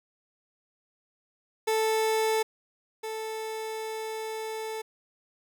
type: tone pair in turn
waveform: 30% pulse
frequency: 440 / 440 Hz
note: A4 / A4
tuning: 0 / 0 cents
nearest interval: unison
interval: 0 cents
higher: neither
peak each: -21 / -30 dBFS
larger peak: first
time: 1.67-2.43 / 3.03-4.82 s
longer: second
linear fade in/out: 10 ms
effects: none